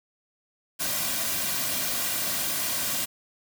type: noise with comb filter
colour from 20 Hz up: white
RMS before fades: -28 dBFS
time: 0.79-3.06 s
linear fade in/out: 20 ms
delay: 2.3 ms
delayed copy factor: -0.55
effects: none

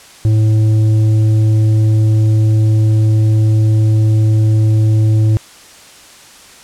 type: tone with tanh clipping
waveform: sine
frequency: 108.7 Hz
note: A2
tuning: 21 cents flat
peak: -9 dBFS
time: 0.25-5.37 s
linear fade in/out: 0 ms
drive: 7 dB
effects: white hiss -39 dBFS RMS until 6.63 s + low-pass 9000 Hz 12 dB/octave

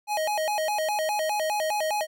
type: tone with vibrato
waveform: square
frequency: 725 Hz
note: F#5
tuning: 35 cents flat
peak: -25 dBFS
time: 0.07-2.07 s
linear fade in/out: 50 ms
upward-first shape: square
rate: 4.9 Hz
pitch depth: 250 cents each way
effects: none

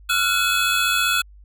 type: tone cluster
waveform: square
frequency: 1366 / 1461 / 2564 / 3396 Hz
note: F6 / F#6 / E7 / G#7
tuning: -39 / -22 / -49 / +38 cents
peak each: -24 dBFS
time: 0.09-1.22 s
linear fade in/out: 10 ms
effects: added 50 Hz sine -43 dBFS peak until 1.44 s

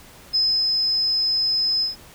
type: tone with ADSR envelope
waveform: sine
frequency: 5100 Hz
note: D#8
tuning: 42 cents sharp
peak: -16 dBFS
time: 0.33-1.96 s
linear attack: 22 ms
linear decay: 290 ms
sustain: -2 dB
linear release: 140 ms
effects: pink hiss -46 dBFS RMS until 2.14 s

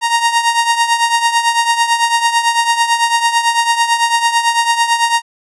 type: tone with tremolo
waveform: sawtooth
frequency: 932.3 Hz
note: A#5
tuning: in tune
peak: -4 dBFS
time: 0.01-5.22 s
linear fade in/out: 50 ms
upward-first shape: triangle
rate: 9 Hz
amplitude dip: 75%
effects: resampled to 24000 Hz

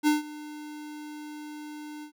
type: tone with ADSR envelope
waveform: square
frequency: 300 Hz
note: D4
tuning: 37 cents sharp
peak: -19 dBFS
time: 0.03-2.12 s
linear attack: 42 ms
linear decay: 150 ms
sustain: -20 dB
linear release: 90 ms
effects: none

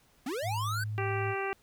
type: linear sweep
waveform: square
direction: up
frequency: 225.8 to 1568 Hz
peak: -33 dBFS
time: 0.26-0.84 s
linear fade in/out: 5 ms
type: tone with pitch glide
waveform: sine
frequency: 106.2 to 107.25 Hz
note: G#2 to A2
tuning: +39 to -44 cents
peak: -32 dBFS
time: 0.42-1.35 s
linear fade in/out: 50 ms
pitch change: +17 cents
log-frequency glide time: 0.8-1.2 s
type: harmonic tone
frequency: 390.9 Hz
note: G4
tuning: 5 cents flat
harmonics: 1 / 2 / 3 / 4 / 5 / 6 / 7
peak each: -34 / -37 / -39 / -40 / -41 / -42 / -42 dBFS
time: 0.98-1.53 s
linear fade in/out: 0 ms
effects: pink hiss -65 dBFS RMS until 1.62 s

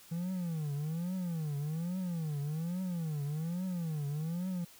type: tone with vibrato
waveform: triangle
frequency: 163.2 Hz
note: E3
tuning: 17 cents flat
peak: -31 dBFS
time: 0.11-4.65 s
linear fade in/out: 10 ms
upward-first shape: triangle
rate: 1.2 Hz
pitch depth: 260 cents each way
effects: white hiss -57 dBFS RMS until 4.79 s

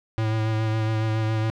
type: tone with vibrato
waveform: square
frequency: 110 Hz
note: A2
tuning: in tune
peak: -22 dBFS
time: 0.18-1.5 s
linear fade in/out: 0 ms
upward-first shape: sine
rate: 7.2 Hz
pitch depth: 21 cents each way
effects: low-pass 4000 Hz 12 dB/octave + 9-bit

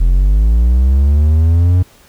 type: linear sweep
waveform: triangle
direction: up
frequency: 41.2 to 91.8 Hz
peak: -5 dBFS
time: 0-1.83 s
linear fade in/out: 10 ms
effects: pink hiss -46 dBFS RMS until 2.08 s

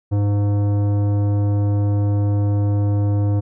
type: tone with tanh clipping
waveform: triangle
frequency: 102.1 Hz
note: G#2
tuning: 29 cents flat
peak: -17 dBFS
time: 0.11-3.41 s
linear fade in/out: 20 ms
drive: 18 dB
effects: none

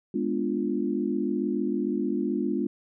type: chord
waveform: sine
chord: G# diminished seventh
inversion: none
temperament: equal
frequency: 207.7 / 246.9 / 293.7 / 349.2 Hz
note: G#3 / B3 / D4 / F4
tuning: 0 / 0 / 0 / 0 cents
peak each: -30 dBFS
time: 0.14-2.67 s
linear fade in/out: 5 ms
effects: none

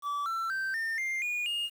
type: tone with pitch steps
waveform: triangle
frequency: 1154 / 1341 / 1558.3 / 1810.8 / 2104 / 2445 / 2841 Hz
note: D6 / E6 / G6 / A6 / C7 / D#7 / F7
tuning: -31 / +29 / -11 / +49 / +9 / -31 / +29 cents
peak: -28 dBFS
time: 0.02-1.7 s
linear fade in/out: 50 ms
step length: 240 ms
effects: 9-bit

